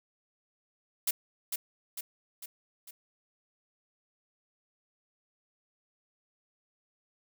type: noise with echo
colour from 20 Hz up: blue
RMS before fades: -28 dBFS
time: 1.07-1.11 s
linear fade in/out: 5 ms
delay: 450 ms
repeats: 4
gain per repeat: -5 dB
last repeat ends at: 2.91 s
effects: none

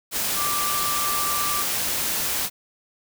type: tone in noise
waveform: sine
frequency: 1174.7 Hz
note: D6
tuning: in tune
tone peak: -26 dBFS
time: 0.35-1.65 s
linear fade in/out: 50 ms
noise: white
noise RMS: -25 dBFS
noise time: 0.11-2.5 s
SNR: -4 dB
effects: none

